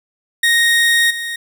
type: tone with level steps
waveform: 30% pulse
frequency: 1864.7 Hz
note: A#6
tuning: in tune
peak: -8 / -19 dBFS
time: 0.43-1.36 s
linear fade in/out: 5 ms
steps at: 1.1 s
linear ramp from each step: 10 ms
effects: none